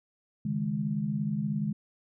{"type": "chord", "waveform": "sine", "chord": "C# suspended second", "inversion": "none", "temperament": "equal", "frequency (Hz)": [138.59, 155.56, 207.7], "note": ["C#3", "D#3", "G#3"], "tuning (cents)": [0, 0, 0], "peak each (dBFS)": [-35, -32, -30], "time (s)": [0.45, 1.73], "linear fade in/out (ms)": 5, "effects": []}